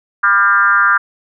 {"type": "tone with frequency modulation", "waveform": "sine", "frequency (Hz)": 1398, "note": "F6", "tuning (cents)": 1, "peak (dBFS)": -8, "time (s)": [0.23, 0.98], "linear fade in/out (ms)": 10, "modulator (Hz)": 200, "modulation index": 1.3, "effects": []}